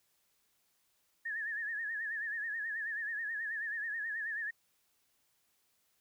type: tone with vibrato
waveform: sine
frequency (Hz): 1760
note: A6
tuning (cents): 0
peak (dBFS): -35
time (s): 1.25-4.51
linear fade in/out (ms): 10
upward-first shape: sine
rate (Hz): 9.3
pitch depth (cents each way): 98
effects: white hiss -75 dBFS RMS until 6 s